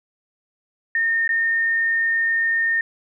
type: tone with dropouts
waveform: sine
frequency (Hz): 1827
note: A#6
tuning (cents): -35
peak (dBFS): -17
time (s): 0.95-2.81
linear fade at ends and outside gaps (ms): 2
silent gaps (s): 1.277-1.291
effects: none